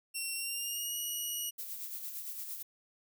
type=tone with pitch glide; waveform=10% pulse; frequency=2727 to 2906 Hz; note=F7 to F#7; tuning=-42 to -32 cents; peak=-27 dBFS; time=0.14-1.51 s; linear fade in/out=20 ms; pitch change=+110 cents; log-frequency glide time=0.35-0.96 s
type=noise with tremolo; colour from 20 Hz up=violet; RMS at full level=-40 dBFS; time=1.58-2.63 s; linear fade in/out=10 ms; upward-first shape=sine; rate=8.8 Hz; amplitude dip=45%
effects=none